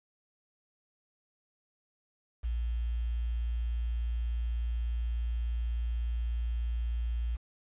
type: tone with quantisation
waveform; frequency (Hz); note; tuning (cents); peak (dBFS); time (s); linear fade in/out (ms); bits
sine; 58.27; A#1; 0; -29; 2.43-7.37; 20; 9
effects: resampled to 8000 Hz